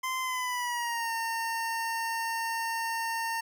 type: tone with pitch glide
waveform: 25% pulse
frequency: 1036 to 912.4 Hz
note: C6 to A#5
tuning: -17 to -37 cents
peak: -26 dBFS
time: 0.03-3.41 s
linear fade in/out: 10 ms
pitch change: -220 cents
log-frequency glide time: 0.21-1.12 s
effects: none